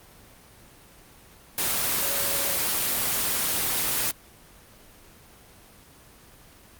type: tone in noise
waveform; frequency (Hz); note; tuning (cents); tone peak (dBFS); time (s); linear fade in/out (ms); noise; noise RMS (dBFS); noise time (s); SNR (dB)
sine; 559; C#5; +14; -36; 2.02-2.56; 2; white; -25; 1.58-4.11; -14
effects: pink hiss -51 dBFS RMS until 6.79 s + Opus 24 kbps